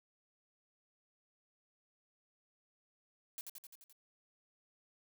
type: noise with echo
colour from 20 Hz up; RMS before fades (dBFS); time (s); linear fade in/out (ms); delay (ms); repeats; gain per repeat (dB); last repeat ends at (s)
blue; -44; 3.38-3.41; 0; 86; 6; -3; 3.926
effects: none